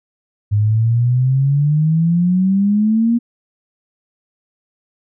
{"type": "exponential sweep", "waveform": "sine", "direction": "up", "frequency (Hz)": [102.2, 238.3], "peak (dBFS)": -11, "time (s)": [0.51, 3.19], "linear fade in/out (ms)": 20, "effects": []}